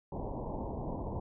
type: low-pass noise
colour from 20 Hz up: pink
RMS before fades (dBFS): -38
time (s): 0.12-1.2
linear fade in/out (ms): 5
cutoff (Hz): 1000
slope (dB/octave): 96
effects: none